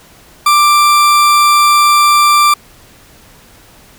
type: tone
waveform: 40% pulse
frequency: 1179 Hz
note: D6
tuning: 6 cents sharp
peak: -5 dBFS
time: 0.46-2.54 s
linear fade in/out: 5 ms
effects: pink hiss -42 dBFS RMS until 3.98 s